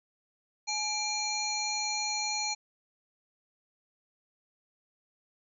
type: harmonic tone with a mistuned harmonic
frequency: 843 Hz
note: G#5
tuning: 26 cents sharp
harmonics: 1 / 3 / 5 / 7 / 8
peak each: -36 / -36 / -34 / -39 / -37 dBFS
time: 0.67-2.55 s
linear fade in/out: 20 ms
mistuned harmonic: 3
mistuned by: -110 cents
effects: none